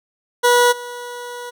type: tone with level steps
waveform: 20% pulse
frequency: 486.3 Hz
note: B4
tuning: 27 cents flat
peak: -6 / -24 dBFS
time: 0.43-1.51 s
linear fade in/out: 20 ms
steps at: 0.71 s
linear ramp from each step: 20 ms
effects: none